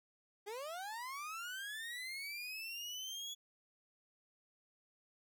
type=linear sweep; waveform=30% pulse; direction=up; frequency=392 to 3399 Hz; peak=-40 dBFS; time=0.46-3.35 s; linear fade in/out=20 ms; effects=none